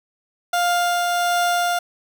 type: tone with tremolo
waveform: 30% pulse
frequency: 702 Hz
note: F5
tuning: 9 cents sharp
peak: -14 dBFS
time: 0.53-1.79 s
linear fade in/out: 5 ms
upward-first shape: triangle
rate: 1.4 Hz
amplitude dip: 25%
effects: none